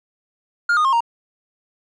triangle tone with pitch steps, 1413 / 1230.1 / 1070.9 / 932.2 Hz, F6 / D#6 / C6 / A#5, +20 / -20 / +40 / 0 cents, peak -12 dBFS, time 0.69-1.006 s, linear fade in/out 5 ms, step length 79 ms, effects resampled to 22050 Hz

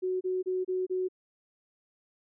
sine tone bursts, 370 Hz, F#4, in tune, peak -27 dBFS, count 5, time 0.02-1.086 s, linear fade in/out 20 ms, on 190 ms, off 29 ms, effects none

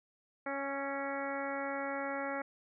harmonic tone with a mistuned harmonic, 277.2 Hz, C#4, in tune, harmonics 1 / 2 / 3 / 4 / 5 / 6 / 7 / 8, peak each -42 / -39 / -42 / -47 / -43 / -46 / -45 / -47 dBFS, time 0.46-2.42 s, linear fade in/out 5 ms, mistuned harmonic 5, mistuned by -17 cents, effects none

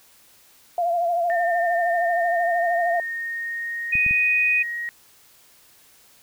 sine tone with vibrato, 690 Hz, F5, 21 cents flat, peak -19 dBFS, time 0.78-3 s, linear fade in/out 2 ms, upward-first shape triangle, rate 13 Hz, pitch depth 62 cents each way
sine tone with pitch glide, 1809 to 1889.1 Hz, A6 to A#6, +48 to +23 cents, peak -26 dBFS, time 1.3-4.89 s, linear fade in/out 0 ms, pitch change +75 cents, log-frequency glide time 1.77-4.76 s
sine tone, 2489 Hz, D#7, in tune, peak -17 dBFS, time 3.92-4.63 s, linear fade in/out 10 ms
clicks, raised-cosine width 5 ms, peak -22 dBFS, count 3, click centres 3.954 / 4.064 / 4.11 s
effects white hiss -54 dBFS RMS until 6.22 s

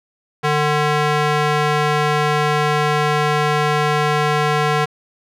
square tone with band-pass filter, 150 Hz, D3, 37 cents sharp, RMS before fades -17 dBFS, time 0.43-4.86 s, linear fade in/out 20 ms, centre 1300 Hz, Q 0.62, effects none

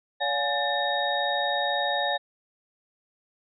sine tone cluster, 570 / 714 / 834 / 1783 / 3754 Hz, C#5 / F5 / G#5 / A6 / A#7, +48 / +38 / +7 / +22 / +11 cents, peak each -30 dBFS, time 0.2-2.18 s, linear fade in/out 20 ms, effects none

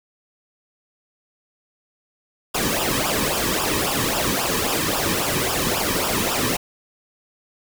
pink noise with flanger, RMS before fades -22 dBFS, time 2.54-6.57 s, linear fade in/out 10 ms, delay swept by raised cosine 0.47 to 1.46 ms, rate 3.7 Hz, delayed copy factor -0.75, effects none

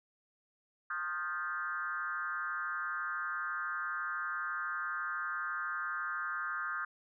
sine tone with frequency modulation, 1402 Hz, F6, 6 cents sharp, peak -34 dBFS, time 0.9-6.85 s, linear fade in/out 5 ms, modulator 166 Hz, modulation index 1.5, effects none

